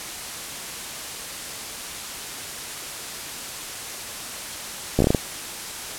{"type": "slowing click train", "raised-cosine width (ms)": 2, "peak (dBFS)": -4, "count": 7, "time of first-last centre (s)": [4.99, 5.148], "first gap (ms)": 14, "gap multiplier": 1.25, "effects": ["white hiss -33 dBFS RMS until 5.98 s", "low-pass 11000 Hz 12 dB/octave"]}